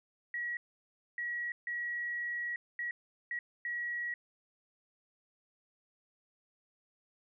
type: tone bursts at uneven times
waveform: sine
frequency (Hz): 1916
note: A#6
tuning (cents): +47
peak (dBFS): -34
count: 6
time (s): 0.34-0.57 / 1.18-1.52 / 1.67-2.56 / 2.79-2.91 / 3.31-3.39 / 3.65-4.14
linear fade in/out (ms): 2
effects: none